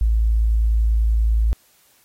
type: tone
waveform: sine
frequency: 55.2 Hz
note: A1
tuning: 6 cents sharp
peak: -14 dBFS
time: 0.01-1.53 s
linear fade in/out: 0 ms
effects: white hiss -57 dBFS RMS until 2.04 s + AAC 48 kbps